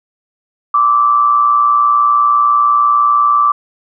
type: tone with amplitude modulation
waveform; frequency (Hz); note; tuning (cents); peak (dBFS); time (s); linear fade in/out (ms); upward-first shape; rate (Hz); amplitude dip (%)
sine; 1167; D6; -11; -5; 0.74-3.52; 5; sine; 120; 55
effects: none